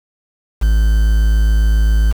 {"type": "tone with quantisation", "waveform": "triangle", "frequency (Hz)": 53.7, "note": "A1", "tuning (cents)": -41, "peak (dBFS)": -7, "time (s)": [0.61, 2.13], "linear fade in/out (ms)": 20, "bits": 5, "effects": []}